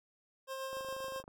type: tone with tremolo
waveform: 25% pulse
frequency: 531 Hz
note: C5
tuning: 25 cents sharp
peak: -34 dBFS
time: 0.47-1.23 s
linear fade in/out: 50 ms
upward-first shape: sine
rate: 7.4 Hz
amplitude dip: 30%
type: click train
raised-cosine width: 1 ms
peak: -37 dBFS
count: 15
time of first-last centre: 0.73-1.279 s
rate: 25.5 Hz
effects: none